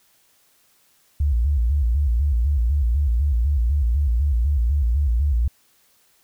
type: tone with vibrato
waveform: sine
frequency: 65 Hz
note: C2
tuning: 11 cents flat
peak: -16 dBFS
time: 1.2-5.48 s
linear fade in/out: 5 ms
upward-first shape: square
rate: 4 Hz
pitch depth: 190 cents each way
effects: white hiss -60 dBFS RMS until 6.23 s